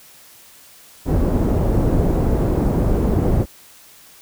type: low-pass noise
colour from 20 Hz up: pink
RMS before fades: -17 dBFS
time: 1.05-3.46 s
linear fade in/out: 50 ms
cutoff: 470 Hz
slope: 12 dB/octave
effects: white hiss -46 dBFS RMS until 4.21 s